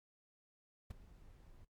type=noise with ADSR envelope; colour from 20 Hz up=brown; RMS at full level=-41 dBFS; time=0.9-1.65 s; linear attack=7 ms; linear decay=14 ms; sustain=-18 dB; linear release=6 ms; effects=noise-tail reverb RT60 0.1 s tail -18 dB re dry + MP3 96 kbps